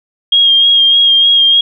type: tone with vibrato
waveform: sine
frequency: 3246 Hz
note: G#7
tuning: 40 cents flat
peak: -5 dBFS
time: 0.32-1.61 s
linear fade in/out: 5 ms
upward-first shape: sine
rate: 3.3 Hz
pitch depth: 25 cents each way
effects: none